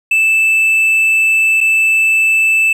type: tone with dropouts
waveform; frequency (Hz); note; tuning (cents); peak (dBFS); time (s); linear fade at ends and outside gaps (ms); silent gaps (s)
triangle; 2637; E7; 0; -7; 0.11-2.73; 5; 1.606-1.61
effects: none